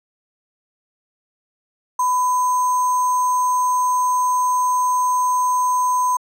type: tone with sample-and-hold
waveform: sine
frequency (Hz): 1000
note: B5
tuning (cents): +21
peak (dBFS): -15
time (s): 1.99-6.17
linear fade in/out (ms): 5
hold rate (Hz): 7350
effects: low-pass 12000 Hz 12 dB/octave